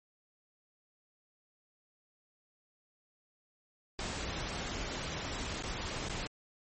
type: noise with dropouts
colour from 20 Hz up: pink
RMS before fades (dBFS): -38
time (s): 3.99-6.27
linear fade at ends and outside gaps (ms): 1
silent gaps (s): 5.625-5.635 / 6.086-6.096
effects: MP3 32 kbps